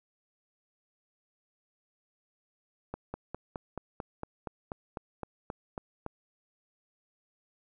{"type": "slowing click train", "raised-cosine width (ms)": 1, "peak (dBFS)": -22, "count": 14, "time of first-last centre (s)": [2.94, 6.064], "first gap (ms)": 200, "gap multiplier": 1.03, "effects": []}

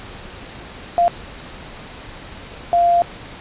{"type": "tone bursts at uneven times", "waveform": "sine", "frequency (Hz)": 693, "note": "F5", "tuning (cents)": -14, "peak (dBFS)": -11, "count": 2, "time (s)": [[0.98, 1.08], [2.73, 3.02]], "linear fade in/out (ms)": 0, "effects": ["pink hiss -36 dBFS RMS until 3.4 s", "resampled to 8000 Hz"]}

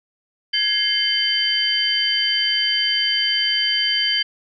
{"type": "tone cluster", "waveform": "sine", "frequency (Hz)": [1663, 2112, 3082, 4700], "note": ["G#6", "C7", "G7", "D8"], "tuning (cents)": [2, 16, -30, 1], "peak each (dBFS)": [-27, -26, -19, -23], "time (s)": [0.53, 4.23], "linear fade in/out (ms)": 10, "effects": []}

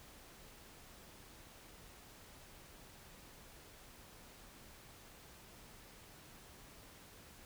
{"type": "silence", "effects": ["pink hiss -58 dBFS RMS until 7.45 s"]}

